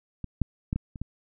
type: clicks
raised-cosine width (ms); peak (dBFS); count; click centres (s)
5; -21 / -11 / -14 / -16 / -27 / -19; 6; 0.243 / 0.417 / 0.729 / 0.76 / 0.958 / 1.016
effects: none